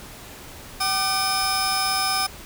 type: tone cluster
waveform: sawtooth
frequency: 767 / 1199 / 5190 Hz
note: G5 / D6 / E8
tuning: -38 / +36 / -28 cents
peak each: -22 dBFS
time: 0.8-2.27 s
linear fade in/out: 10 ms
effects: pink hiss -41 dBFS RMS until 2.45 s